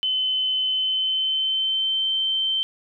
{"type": "tone with pitch glide", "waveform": "sine", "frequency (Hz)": [3045, 3107], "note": ["F#7", "G7"], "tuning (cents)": [49, -16], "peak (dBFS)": -20, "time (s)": [0.03, 2.63], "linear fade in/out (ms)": 0, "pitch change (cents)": 35, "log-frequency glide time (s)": [0.66, 2.09], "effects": []}